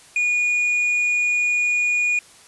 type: tone with tanh clipping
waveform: triangle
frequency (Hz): 2447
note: D#7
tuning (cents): -29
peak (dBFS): -18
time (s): 0.16-2.19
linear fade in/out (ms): 2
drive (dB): 8
effects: white hiss -48 dBFS RMS until 2.47 s + resampled to 24000 Hz